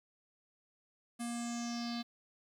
square tone with low-pass filter sweep, 236.4 Hz, A#3, 24 cents sharp, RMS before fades -39 dBFS, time 1.19-2.03 s, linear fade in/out 20 ms, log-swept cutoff 10000 to 4100 Hz, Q 5.5, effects 11-bit

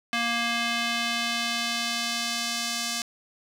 square tone with band-pass filter sweep, 234.4 Hz, A#3, 10 cents sharp, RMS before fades -28 dBFS, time 0.13-3.02 s, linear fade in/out 0 ms, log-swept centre 2500 to 5600 Hz, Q 1.1, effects 8-bit

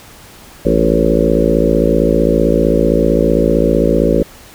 harmonic tone with a mistuned harmonic, 55.5 Hz, A1, 16 cents sharp, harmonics 1 / 3 / 4 / 5 / 6 / 7 / 8 / 9 / 10, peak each -18 / -18 / -18 / -18 / -18 / -18 / -18 / -18 / -18 dBFS, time 0.65-4.23 s, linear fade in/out 5 ms, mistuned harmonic 9, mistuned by -26 cents, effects pink hiss -39 dBFS RMS until 4.54 s

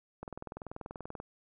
click train, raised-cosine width 1 ms, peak -27 dBFS, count 21, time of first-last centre 0.23-1.201 s, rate 20.6 Hz, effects none

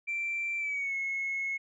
sine tone with pitch glide, 2349 to 2179 Hz, D7 to C#7, 0 to -30 cents, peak -29 dBFS, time 0.07-1.58 s, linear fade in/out 20 ms, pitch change -130 cents, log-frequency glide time 0.58-0.95 s, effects tanh soft clip ceiling -26 dBFS

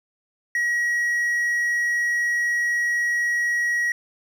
triangle tone, 1908 Hz, A#6, 40 cents sharp, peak -18 dBFS, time 0.55-3.92 s, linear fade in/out 2 ms, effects none

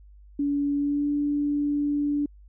sine tone with pitch glide, 285.5 to 290.3 Hz, D4 to D4, -49 to -20 cents, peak -22 dBFS, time 0.39-2.26 s, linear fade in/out 5 ms, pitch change +29 cents, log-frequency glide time 0.76-1.08 s, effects added 50 Hz sine -47 dBFS peak until 2.48 s

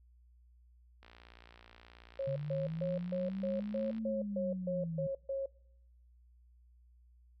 click train, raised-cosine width 0.3 ms, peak -39 dBFS, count 174, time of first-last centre 1.03-3.982 s, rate 58.6 Hz
sine tone bursts, 544 Hz, C#5, 33 cents flat, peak -33 dBFS, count 11, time 2.19-5.46 s, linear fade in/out 5 ms, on 170 ms, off 140 ms
sine linear two-way sweep, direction up then down, 138.59 to 223.7 to 154.5 Hz, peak -36 dBFS, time 2.27-5.07 s, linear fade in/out 5 ms, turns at 3.98 s
effects noise-tail reverb RT60 0.8 s tail -25 dB re dry + added 60 Hz sine -60 dBFS peak until 7.4 s

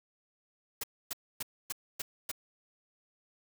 white noise bursts, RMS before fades -36 dBFS, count 6, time 0.81-2.316 s, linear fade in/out 5 ms, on 26 ms, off 270 ms, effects none

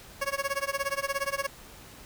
15% pulse tone with tremolo, 554.4 Hz, C#5, in tune, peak -19 dBFS, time 0.21-1.47 s, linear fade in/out 10 ms, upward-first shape sine, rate 17 Hz, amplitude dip 95%, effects pink hiss -49 dBFS RMS until 2.05 s

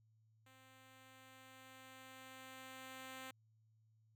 5% pulse tone with level ramp, 261.6 Hz, C4, in tune, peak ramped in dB -53 to -37 dBFS, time 0.46-3.31 s, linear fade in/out 5 ms, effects added 110 Hz sine -70 dBFS peak until 4.15 s

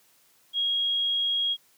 sine tone, 3285 Hz, G#7, 20 cents flat, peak -23 dBFS, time 0.53-1.57 s, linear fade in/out 50 ms, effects white hiss -62 dBFS RMS until 1.77 s + high-pass 100 Hz 12 dB/octave

